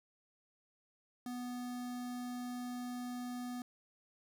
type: tone with notch filter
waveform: square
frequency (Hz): 246.4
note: B3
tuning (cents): -4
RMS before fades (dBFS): -42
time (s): 1.26-3.62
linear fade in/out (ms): 2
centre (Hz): 2500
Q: 1.7
effects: none